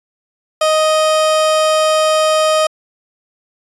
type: tone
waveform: 30% pulse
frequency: 624 Hz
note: D#5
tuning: 5 cents sharp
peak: -8 dBFS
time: 0.61-2.67 s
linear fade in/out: 5 ms
effects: resampled to 24000 Hz